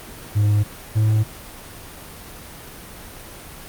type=tone pair in turn; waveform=triangle; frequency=104.1 / 108.39 Hz; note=G#2 / A2; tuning=+5 / -26 cents; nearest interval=minor second; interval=69 cents; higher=second; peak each=-12 dBFS; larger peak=neither; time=0.35-0.64 / 0.95-1.24 s; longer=neither; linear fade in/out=20 ms; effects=pink hiss -38 dBFS RMS until 3.68 s + Opus 32 kbps